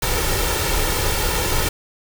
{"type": "noise with comb filter", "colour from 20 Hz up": "pink", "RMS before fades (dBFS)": -20, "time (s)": [0.02, 1.69], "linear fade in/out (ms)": 5, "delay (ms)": 2.2, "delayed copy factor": 0.6, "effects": []}